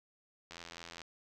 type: click train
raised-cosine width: 0.2 ms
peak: -29 dBFS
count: 44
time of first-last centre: 0.51-1.017 s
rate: 84.8 Hz
effects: none